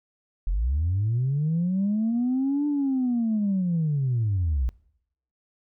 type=linear two-way sweep; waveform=sine; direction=up then down; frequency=39.44 to 295.6 to 56.9 Hz; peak=-20 dBFS; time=0.47-4.69 s; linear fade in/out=0 ms; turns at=2.67 s; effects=noise-tail reverb RT60 0.7 s tail -23 dB re dry + tanh soft clip ceiling -18 dBFS